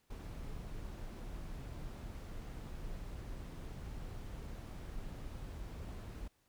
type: noise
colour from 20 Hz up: brown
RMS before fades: -45 dBFS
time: 0.1-6.28 s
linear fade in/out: 5 ms
effects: pink hiss -75 dBFS RMS until 6.48 s